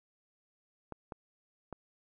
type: clicks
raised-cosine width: 1 ms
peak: -27 dBFS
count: 3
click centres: 0.923 / 1.122 / 1.727 s
effects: none